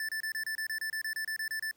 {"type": "tone bursts", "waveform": "square", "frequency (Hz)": 1760, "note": "A6", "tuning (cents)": 0, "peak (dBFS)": -33, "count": 15, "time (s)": [0, 1.712], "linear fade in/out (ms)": 2, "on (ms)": 88, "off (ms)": 28, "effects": ["pink hiss -69 dBFS RMS until 1.76 s", "high-pass 100 Hz 12 dB/octave"]}